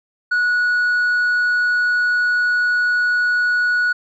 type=tone with tanh clipping; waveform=triangle; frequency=1464 Hz; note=F#6; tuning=19 cents flat; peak=-15 dBFS; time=0.31-3.93 s; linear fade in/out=10 ms; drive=7 dB; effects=none